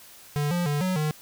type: tone with pitch steps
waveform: square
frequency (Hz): 146.3 / 175.3 / 146.1 / 185 / 152.8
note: D3 / F3 / D3 / F#3 / D#3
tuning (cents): -6 / +7 / -9 / 0 / -31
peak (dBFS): -24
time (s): 0.36-1.11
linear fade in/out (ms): 0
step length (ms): 150
effects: white hiss -49 dBFS RMS until 1.21 s